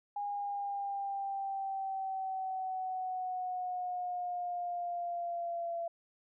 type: exponential sweep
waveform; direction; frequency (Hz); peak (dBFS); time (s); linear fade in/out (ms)
sine; down; 818 to 677; -34; 0.16-5.88; 5
effects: none